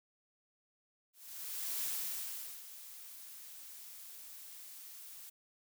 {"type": "noise with ADSR envelope", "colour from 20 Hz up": "blue", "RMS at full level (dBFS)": -37, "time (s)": [1.13, 5.3], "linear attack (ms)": 700, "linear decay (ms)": 790, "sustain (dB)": -14, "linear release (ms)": 10, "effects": []}